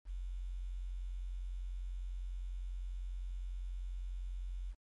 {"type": "tone with quantisation", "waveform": "sine", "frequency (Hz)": 45, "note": "F#1", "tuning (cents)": -47, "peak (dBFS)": -38, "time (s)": [0.05, 4.75], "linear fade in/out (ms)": 50, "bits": 11, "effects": ["MP3 48 kbps"]}